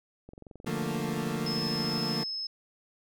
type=click train; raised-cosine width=2 ms; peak=-33 dBFS; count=39; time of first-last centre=0.29-1.979 s; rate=22.5 Hz
type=chord; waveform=30% pulse; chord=Bb major seventh; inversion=first; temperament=equal; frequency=146.83 / 174.61 / 220 / 233.1 Hz; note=D3 / F3 / A3 / Bb3; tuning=0 / 0 / 0 / 0 cents; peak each=-33 dBFS; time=0.66-2.24 s; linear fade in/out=10 ms
type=tone; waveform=sine; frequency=5190 Hz; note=E8; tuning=28 cents flat; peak=-32 dBFS; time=1.46-2.47 s; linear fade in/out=5 ms
effects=none